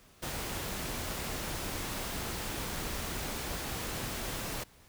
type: noise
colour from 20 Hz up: pink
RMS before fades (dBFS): -37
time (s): 0.22-4.64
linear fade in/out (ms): 10
effects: pink hiss -60 dBFS RMS until 4.88 s